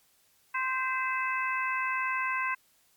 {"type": "harmonic tone with a mistuned harmonic", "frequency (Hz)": 521, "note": "C5", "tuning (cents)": -7, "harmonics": [2, 3, 4, 5], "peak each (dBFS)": [-31, -33, -34, -35], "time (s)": [0.54, 2.55], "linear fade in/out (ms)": 10, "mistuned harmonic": 4, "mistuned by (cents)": -34, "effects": ["white hiss -66 dBFS RMS until 2.96 s", "MP3 96 kbps"]}